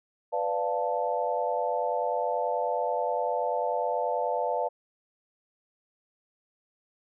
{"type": "chord", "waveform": "sine", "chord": "B half-diminished seventh", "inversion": "none", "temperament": "equal with one note detuned", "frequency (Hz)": [497.9, 587.3, 698.5, 880], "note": ["B4", "D5", "F5", "A5"], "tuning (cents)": [14, 0, 0, 0], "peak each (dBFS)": -31, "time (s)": [0.32, 4.69], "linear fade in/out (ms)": 20, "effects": []}